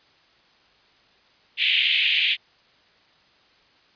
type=band-pass noise; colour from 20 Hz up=white; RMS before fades=-21 dBFS; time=1.57-2.37 s; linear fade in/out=50 ms; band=2200 to 3400 Hz; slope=48 dB/octave; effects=white hiss -58 dBFS RMS until 3.95 s + resampled to 11025 Hz